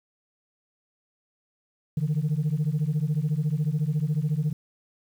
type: beating tone pair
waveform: sine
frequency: 144.9 / 158.9 Hz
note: D3 / D#3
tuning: -23 / +37 cents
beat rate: 14 Hz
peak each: -24 dBFS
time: 1.97-4.53 s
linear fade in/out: 5 ms
effects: tanh soft clip ceiling -19 dBFS + 9-bit